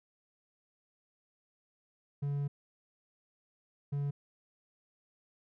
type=tone bursts at uneven times; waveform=triangle; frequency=142.4 Hz; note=C#3; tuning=47 cents sharp; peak=-29 dBFS; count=2; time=2.22-2.48 / 3.92-4.11 s; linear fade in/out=10 ms; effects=none